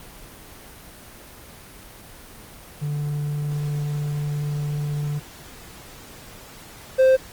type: tone pair in turn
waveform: triangle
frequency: 146.83 / 523.2 Hz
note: D3 / C5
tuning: 0 / 0 cents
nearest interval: octave + minor seventh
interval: 2200 cents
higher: second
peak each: -21 / -10 dBFS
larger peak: second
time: 2.81-5.2 / 6.98-7.17 s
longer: first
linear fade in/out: 20 ms
effects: pink hiss -43 dBFS RMS until 7.32 s + Opus 24 kbps